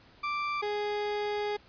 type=tone pair in turn; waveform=30% pulse; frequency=1174.7 / 415.3 Hz; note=D6 / G#4; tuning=0 / 0 cents; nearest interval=octave + tritone; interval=1800 cents; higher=first; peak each=-27 dBFS; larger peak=neither; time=0.23-0.62 / 0.62-1.57 s; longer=second; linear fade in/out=10 ms; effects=pink hiss -58 dBFS RMS until 1.68 s + resampled to 11025 Hz